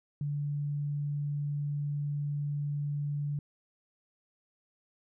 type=tone; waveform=sine; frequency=145.2 Hz; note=D3; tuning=19 cents flat; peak=-30 dBFS; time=0.21-3.39 s; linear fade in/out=2 ms; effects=none